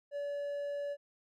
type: tone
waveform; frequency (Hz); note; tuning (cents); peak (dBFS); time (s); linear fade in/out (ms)
triangle; 573; D5; -43; -33; 0.11-0.97; 50
effects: none